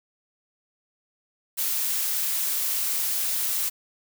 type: noise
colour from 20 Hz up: blue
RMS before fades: -26 dBFS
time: 1.57-3.7 s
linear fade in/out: 20 ms
effects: none